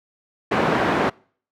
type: band-pass noise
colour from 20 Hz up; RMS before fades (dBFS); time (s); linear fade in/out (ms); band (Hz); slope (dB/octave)
pink; -20; 0.51-1.1; 10; 220 to 1600; 12
effects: noise-tail reverb RT60 0.5 s tail -26 dB re dry